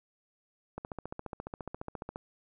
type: click train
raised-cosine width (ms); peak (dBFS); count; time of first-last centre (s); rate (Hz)
1; -24; 21; 0.78-2.159; 14.5
effects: none